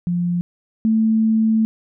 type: tone pair in turn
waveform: sine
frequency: 174.9 / 221.1 Hz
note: F3 / A3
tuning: +3 / +9 cents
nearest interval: major third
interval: 406 cents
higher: second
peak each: -17 / -13 dBFS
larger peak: second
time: 0.07-0.41 / 0.85-1.65 s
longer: second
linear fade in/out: 0 ms
effects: none